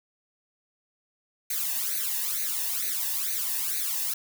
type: noise with flanger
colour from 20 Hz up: blue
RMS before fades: -29 dBFS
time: 1.5-4.14 s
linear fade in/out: 5 ms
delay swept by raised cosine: 0.47 to 1.14 ms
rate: 2.2 Hz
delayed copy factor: +0.95
effects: none